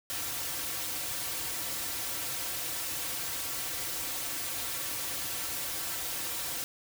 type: noise with comb filter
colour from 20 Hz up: white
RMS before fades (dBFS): -35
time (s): 0.1-6.64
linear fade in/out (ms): 0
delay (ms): 4.8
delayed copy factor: -0.8
effects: none